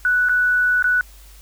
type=tone with dropouts; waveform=sine; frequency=1480 Hz; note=F#6; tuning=in tune; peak=-14 dBFS; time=0.05-1.01 s; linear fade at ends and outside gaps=1 ms; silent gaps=0.287-0.294 / 0.825-0.842 s; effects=added 50 Hz sine -42 dBFS peak until 1.41 s + white hiss -49 dBFS RMS until 1.41 s